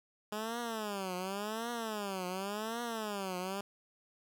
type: tone with vibrato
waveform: 10% pulse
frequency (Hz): 207.7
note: G#3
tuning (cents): 0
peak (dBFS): -28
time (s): 0.32-3.61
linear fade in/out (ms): 5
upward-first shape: triangle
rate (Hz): 0.9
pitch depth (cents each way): 260
effects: none